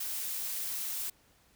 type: noise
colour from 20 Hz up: blue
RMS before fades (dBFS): -36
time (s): 0-1.1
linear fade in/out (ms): 5
effects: pink hiss -65 dBFS RMS until 1.55 s